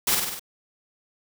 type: noise with echo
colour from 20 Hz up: white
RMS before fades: -22 dBFS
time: 0.07-0.15 s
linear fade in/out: 5 ms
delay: 49 ms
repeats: 5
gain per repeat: -3 dB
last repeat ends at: 0.395 s
effects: none